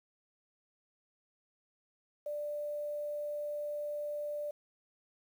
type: tone with quantisation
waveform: sine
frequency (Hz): 590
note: D5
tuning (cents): +8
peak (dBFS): -35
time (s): 2.26-4.51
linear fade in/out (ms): 5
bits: 10
effects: none